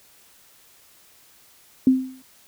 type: tone with exponential decay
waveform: sine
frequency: 260 Hz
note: C4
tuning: 11 cents flat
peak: -9 dBFS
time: 1.87-2.22 s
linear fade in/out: 2 ms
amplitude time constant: 75 ms
effects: white hiss -54 dBFS RMS until 2.47 s